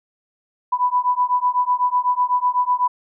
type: beating tone pair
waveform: sine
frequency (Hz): 987.8 / 995.8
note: B5 / B5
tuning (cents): 0 / +14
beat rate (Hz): 8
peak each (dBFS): -19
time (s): 0.72-2.88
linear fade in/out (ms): 10
effects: none